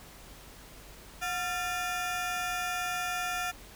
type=ring-modulated tone; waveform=25% pulse; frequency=1050 Hz; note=C6; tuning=6 cents sharp; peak=-24 dBFS; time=1.21-3.52 s; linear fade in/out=20 ms; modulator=325 Hz; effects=added 46 Hz sine -54 dBFS peak until 3.75 s + pink hiss -51 dBFS RMS until 3.75 s